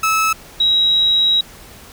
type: tone pair in turn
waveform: 30% pulse / sine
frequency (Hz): 1300 / 3844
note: E6 / B7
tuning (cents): -24 / -48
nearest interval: octave + perfect fifth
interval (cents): 1876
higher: second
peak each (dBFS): -11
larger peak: neither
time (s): 0.03-0.33 / 0.6-1.41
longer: second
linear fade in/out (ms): 5
effects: pink hiss -40 dBFS RMS until 1.92 s